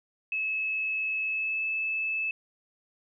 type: tone with pitch glide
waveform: sine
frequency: 2592 to 2615 Hz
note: E7 to E7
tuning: -30 to -15 cents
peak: -27 dBFS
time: 0.32-2.31 s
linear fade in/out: 2 ms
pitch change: +15 cents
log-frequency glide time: 1.26-1.63 s
effects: none